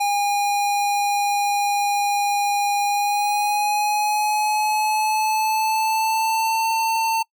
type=tone with pitch glide; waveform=square; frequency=814 to 898 Hz; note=G#5 to A5; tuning=-35 to +35 cents; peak=-19 dBFS; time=0-7.23 s; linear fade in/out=10 ms; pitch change=+170 cents; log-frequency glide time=2.83-6.68 s; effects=noise-tail reverb RT60 0.1 s tail -25 dB re dry